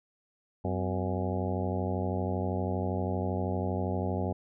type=harmonic tone with a mistuned harmonic; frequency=92.6 Hz; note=F#2; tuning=2 cents sharp; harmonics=1 / 2 / 3 / 4 / 5 / 6 / 7 / 8 / 9; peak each=-32 / -35 / -37 / -38 / -39 / -40 / -40 / -41 / -42 dBFS; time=0.64-4.33 s; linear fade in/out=10 ms; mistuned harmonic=3; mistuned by=-130 cents; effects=none